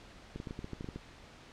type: clicks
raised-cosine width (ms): 3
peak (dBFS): -27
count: 11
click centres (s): 0.36 / 0.401 / 0.472 / 0.509 / 0.591 / 0.644 / 0.733 / 0.809 / 0.844 / 0.888 / 0.96
effects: pink hiss -54 dBFS RMS until 1.52 s + low-pass 5000 Hz 12 dB/octave